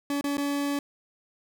40% pulse tone with dropouts, 284.5 Hz, C#4, 45 cents sharp, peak -25 dBFS, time 0.1-0.79 s, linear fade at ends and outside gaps 2 ms, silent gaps 0.211-0.241 / 0.371-0.38 s, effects none

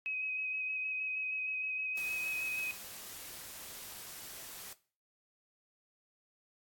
sine tone with vibrato, 2534 Hz, D#7, 31 cents sharp, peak -34 dBFS, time 0.06-2.71 s, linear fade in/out 0 ms, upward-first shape square, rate 6.4 Hz, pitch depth 13 cents each way
white noise, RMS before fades -47 dBFS, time 1.97-4.73 s, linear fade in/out 2 ms
effects noise-tail reverb RT60 0.4 s tail -18 dB re dry + AAC 64 kbps

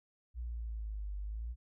sine linear two-way sweep, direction down then up, 60.5 to 49 to 60.5 Hz, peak -37 dBFS, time 0.34-1.56 s, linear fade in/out 50 ms, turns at 1.18 s, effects none

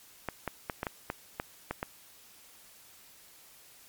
clicks, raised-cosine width 0.5 ms, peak -17 dBFS, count 9, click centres 0.287 / 0.477 / 0.698 / 0.831 / 0.868 / 1.101 / 1.399 / 1.71 / 1.829 s, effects white hiss -56 dBFS RMS until 3.88 s + MP3 96 kbps

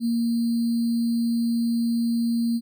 sine tone with sample-and-hold, 233.1 Hz, A#3, in tune, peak -20 dBFS, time 0-2.61 s, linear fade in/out 50 ms, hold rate 4410 Hz, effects none

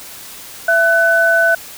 sine tone pair together, 668.2 / 1500 Hz, E5 / F#6, +23 / +23 cents, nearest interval octave + major second, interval 1400 cents, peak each -14 / -11 dBFS, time 0.68-1.55 s, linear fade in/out 5 ms, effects white hiss -34 dBFS RMS until 1.77 s

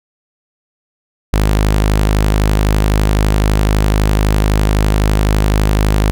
sawtooth tone, 51.91 Hz, G#1, in tune, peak -6 dBFS, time 1.33-6.11 s, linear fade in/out 0 ms, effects none

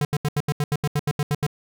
square tone bursts, 146.83 Hz, D3, in tune, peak -20 dBFS, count 13, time 0.01-1.466 s, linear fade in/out 2 ms, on 40 ms, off 78 ms, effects none

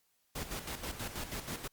pink noise with tremolo, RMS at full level -39 dBFS, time 0.35-1.68 s, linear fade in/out 10 ms, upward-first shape square, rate 6.2 Hz, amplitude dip 60%, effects white hiss -75 dBFS RMS until 1.72 s + Opus 48 kbps

